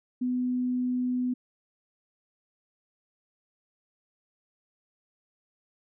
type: tone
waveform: sine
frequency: 250 Hz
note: B3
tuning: 21 cents sharp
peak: -25 dBFS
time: 0.21-1.34 s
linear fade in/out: 10 ms
effects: none